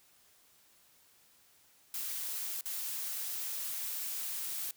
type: noise with dropouts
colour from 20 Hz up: blue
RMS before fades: -38 dBFS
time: 1.94-4.71 s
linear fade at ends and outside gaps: 2 ms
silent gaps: 2.61-2.656 s
effects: white hiss -65 dBFS RMS until 4.76 s